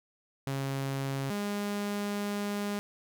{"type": "tone pair in turn", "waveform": "sawtooth", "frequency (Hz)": [136.4, 204.4], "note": ["C#3", "G#3"], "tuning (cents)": [-28, -27], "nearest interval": "perfect fifth", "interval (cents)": 701, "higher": "second", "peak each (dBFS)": -27, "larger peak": "neither", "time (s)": [[0.47, 1.3], [1.3, 2.79]], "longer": "second", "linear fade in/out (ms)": 0, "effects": []}